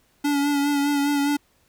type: tone with vibrato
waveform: square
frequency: 286 Hz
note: D4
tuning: 46 cents flat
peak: -20 dBFS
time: 0.24-1.37 s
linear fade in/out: 10 ms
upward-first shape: sine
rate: 4.9 Hz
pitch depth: 29 cents each way
effects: pink hiss -63 dBFS RMS until 1.68 s